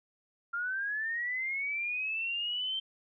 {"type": "linear sweep", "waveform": "sine", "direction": "up", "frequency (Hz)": [1382, 3136], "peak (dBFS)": -31, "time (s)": [0.53, 2.8], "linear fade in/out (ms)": 10, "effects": []}